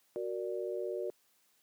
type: chord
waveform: sine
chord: Gb augmented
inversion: none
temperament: equal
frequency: 370 / 466.2 / 587.3 Hz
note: Gb4 / Bb4 / D5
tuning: 0 / 0 / 0 cents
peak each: -37 / -39 / -40 dBFS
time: 0.16-1.1 s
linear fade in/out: 0 ms
effects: white hiss -71 dBFS RMS until 1.62 s + high-pass 150 Hz 12 dB/octave